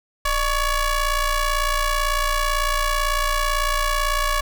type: ring-modulated tone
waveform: sawtooth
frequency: 571 Hz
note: D5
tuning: 49 cents flat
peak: -12 dBFS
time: 0.25-4.41 s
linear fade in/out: 5 ms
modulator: 542 Hz
effects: none